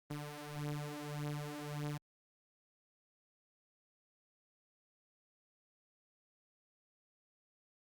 sawtooth beating tone pair, 146.83 / 148.53 Hz, D3 / D3, 0 / +20 cents, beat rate 1.7 Hz, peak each -39 / -39 dBFS, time 0.1-1.98 s, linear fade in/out 10 ms, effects Opus 32 kbps

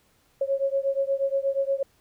sine beating tone pair, 544 / 552.4 Hz, C#5 / C#5, -33 / -6 cents, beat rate 8.4 Hz, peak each -25 / -26 dBFS, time 0.41-1.83 s, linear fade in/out 5 ms, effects pink hiss -64 dBFS RMS until 2 s

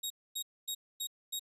20% pulse tone bursts, 3773 Hz, A#7, 20 cents sharp, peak -29 dBFS, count 5, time 0.03-1.395 s, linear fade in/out 10 ms, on 73 ms, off 250 ms, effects none

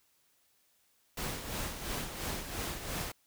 pink noise with tremolo, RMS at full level -36 dBFS, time 1.17-3.12 s, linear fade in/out 5 ms, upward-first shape sine, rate 2.9 Hz, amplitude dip 55%, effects white hiss -71 dBFS RMS until 3.26 s

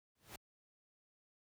pink noise with exponential growth, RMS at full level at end -45 dBFS, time 0.15-0.36 s, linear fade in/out 5 ms, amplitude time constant 44 ms, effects high-pass 60 Hz 12 dB/octave

